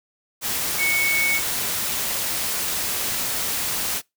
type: tone in noise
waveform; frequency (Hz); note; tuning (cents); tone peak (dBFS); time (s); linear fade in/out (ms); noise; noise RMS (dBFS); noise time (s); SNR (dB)
sine; 2217; C#7; 0; -19; 0.77-1.41; 50; white; -25; 0.41-4.02; +3
effects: noise-tail reverb RT60 0.2 s tail -25 dB re dry